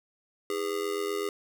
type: tone with amplitude modulation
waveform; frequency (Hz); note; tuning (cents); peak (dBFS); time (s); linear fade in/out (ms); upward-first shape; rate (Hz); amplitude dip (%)
square; 407.4; G#4; -33; -26; 0.5-1.29; 2; sine; 87.9; 80
effects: none